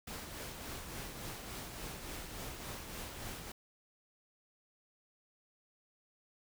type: noise with tremolo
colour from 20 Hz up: pink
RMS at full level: -43 dBFS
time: 0.07-3.52 s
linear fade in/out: 5 ms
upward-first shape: triangle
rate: 3.5 Hz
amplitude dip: 45%
effects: none